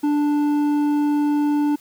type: tone with hard clipping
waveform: triangle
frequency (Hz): 293.7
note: D4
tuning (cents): 0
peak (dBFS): -18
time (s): 0.03-1.76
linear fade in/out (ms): 10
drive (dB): 10
effects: white hiss -51 dBFS RMS until 1.8 s